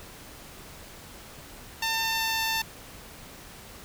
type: tone with pitch glide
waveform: 10% pulse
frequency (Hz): 899 to 893.8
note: A5 to A5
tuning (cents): +37 to +27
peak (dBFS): -17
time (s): 1.82-2.62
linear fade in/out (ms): 5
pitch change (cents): -10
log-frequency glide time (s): 2.02-2.42
effects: pink hiss -46 dBFS RMS until 3.84 s